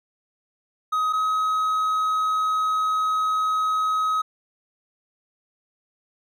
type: tone pair in turn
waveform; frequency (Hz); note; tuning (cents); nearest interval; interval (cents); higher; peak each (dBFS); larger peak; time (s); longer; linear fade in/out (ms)
triangle; 1260 / 1270.2; D#6 / D#6; +21 / +35; unison; 14; second; -18; neither; 0.92-1.13 / 1.13-4.22; second; 10
effects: none